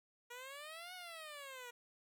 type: exponential two-way sweep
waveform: 10% pulse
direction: up then down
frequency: 475.5 to 740 to 475.5 Hz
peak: -40 dBFS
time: 0.3-1.71 s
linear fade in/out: 10 ms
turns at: 0.94 s
effects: none